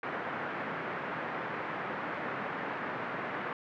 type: band-pass noise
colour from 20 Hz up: white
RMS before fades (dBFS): -37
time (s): 0.03-3.53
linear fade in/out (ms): 2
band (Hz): 130 to 1800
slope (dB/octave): 24
effects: none